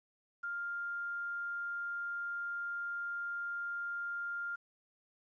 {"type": "tone with quantisation", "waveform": "sine", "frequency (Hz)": 1400, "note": "F6", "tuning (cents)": 4, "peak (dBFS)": -36, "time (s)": [0.43, 4.56], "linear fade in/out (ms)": 10, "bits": 11, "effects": ["resampled to 16000 Hz"]}